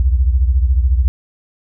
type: beating tone pair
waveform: sine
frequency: 61.74 / 75.74 Hz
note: B1 / D#2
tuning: 0 / -46 cents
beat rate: 14 Hz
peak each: -11 / -17 dBFS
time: 0-1.08 s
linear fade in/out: 0 ms
effects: none